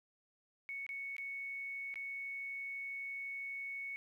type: tone with dropouts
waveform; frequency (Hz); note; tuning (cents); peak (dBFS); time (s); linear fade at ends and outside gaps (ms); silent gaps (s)
sine; 2217; C#7; 0; -40; 0.69-3.96; 0; 0.865-0.891 / 1.166-1.182 / 1.941-1.957
effects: 12-bit